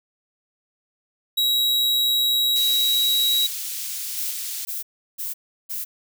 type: tone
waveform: 45% pulse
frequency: 3856 Hz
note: B7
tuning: 42 cents flat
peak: -18 dBFS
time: 1.37-3.47 s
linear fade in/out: 10 ms
type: high-pass noise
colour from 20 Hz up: white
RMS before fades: -30 dBFS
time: 2.56-4.65 s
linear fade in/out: 0 ms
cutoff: 3300 Hz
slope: 12 dB/octave
type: noise bursts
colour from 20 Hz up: violet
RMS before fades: -29 dBFS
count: 4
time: 4.16-5.85 s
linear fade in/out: 20 ms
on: 160 ms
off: 350 ms
effects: none